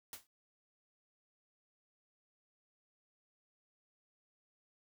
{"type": "noise with exponential decay", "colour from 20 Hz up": "white", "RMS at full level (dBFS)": -43, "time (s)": [0.13, 0.27], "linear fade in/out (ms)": 1, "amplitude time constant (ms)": 30, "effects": ["noise-tail reverb RT60 0.1 s tail -23 dB re dry"]}